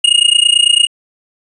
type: tone with amplitude modulation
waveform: square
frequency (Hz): 2861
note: F7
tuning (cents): +41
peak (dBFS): -4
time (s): 0.04-0.87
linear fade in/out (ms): 5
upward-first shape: sine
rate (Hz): 29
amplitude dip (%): 95
effects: resampled to 22050 Hz